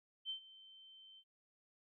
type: tone with ADSR envelope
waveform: sine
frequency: 3099 Hz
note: G7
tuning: 21 cents flat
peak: -38 dBFS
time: 0.25-1.24 s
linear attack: 46 ms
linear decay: 100 ms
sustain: -19 dB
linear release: 59 ms
effects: none